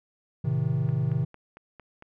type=chord; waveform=triangle; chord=A diminished; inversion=none; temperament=just; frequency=110 / 132 / 158.4 Hz; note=A2 / C3 / Eb3; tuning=0 / +16 / +31 cents; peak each=-28 / -24 / -26 dBFS; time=0.44-1.25 s; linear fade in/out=10 ms
type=click train; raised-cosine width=0.5 ms; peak=-31 dBFS; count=6; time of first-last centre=0.89-2.024 s; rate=4.41 Hz
effects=none